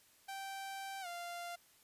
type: tone with pitch glide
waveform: sawtooth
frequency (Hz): 780 to 694.9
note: G5 to F5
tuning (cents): -9 to -9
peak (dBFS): -39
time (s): 0.28-1.56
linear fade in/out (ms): 10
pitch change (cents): -200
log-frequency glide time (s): 1.01-1.07
effects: white hiss -67 dBFS RMS until 1.83 s + resampled to 32000 Hz